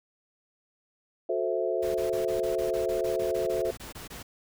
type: chord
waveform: sine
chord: F# half-diminished seventh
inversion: none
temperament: equal with one note detuned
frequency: 364.9 / 440 / 523.3 / 659.3 Hz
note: F#4 / A4 / C5 / E5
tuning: -24 / 0 / 0 / 0 cents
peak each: -31 dBFS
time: 1.29-3.71 s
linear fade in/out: 5 ms
type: noise bursts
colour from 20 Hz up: pink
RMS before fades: -42 dBFS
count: 16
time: 1.82-4.23 s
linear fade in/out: 10 ms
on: 130 ms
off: 22 ms
effects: none